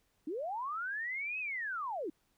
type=linear two-way sweep; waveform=sine; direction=up then down; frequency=277.2 to 2594 to 277.2 Hz; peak=-35 dBFS; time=0.27-2.1 s; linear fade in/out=5 ms; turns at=1.39 s; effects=pink hiss -75 dBFS RMS until 2.37 s